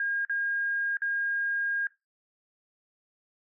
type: tone with dropouts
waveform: sine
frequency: 1620 Hz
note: G#6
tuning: 43 cents flat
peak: -26 dBFS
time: 0-1.87 s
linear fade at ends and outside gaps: 2 ms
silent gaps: 0.25-0.296 / 0.97-1.019 s
effects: noise-tail reverb RT60 0.2 s tail -19 dB re dry